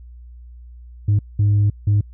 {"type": "tone bursts at uneven times", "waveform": "sine", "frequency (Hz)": 103, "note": "G#2", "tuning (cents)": -14, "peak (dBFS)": -10, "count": 3, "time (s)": [[1.08, 1.19], [1.39, 1.7], [1.87, 2.01]], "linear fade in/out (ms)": 5, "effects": ["tanh soft clip ceiling -11 dBFS", "added 60 Hz sine -37 dBFS peak until 2.13 s"]}